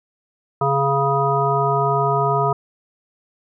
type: harmonic tone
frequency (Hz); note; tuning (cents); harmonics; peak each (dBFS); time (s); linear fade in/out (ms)
138.7; C#3; +1; 1 / 3 / 5 / 7 / 9; -22 / -22 / -22 / -22 / -22; 0.61-2.53; 5
effects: none